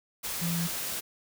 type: tone in noise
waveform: sine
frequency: 169.3 Hz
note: E3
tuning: 46 cents sharp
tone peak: -28 dBFS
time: 0.41-0.68 s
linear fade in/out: 20 ms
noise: white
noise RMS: -34 dBFS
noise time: 0.23-1.01 s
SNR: +3 dB
effects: none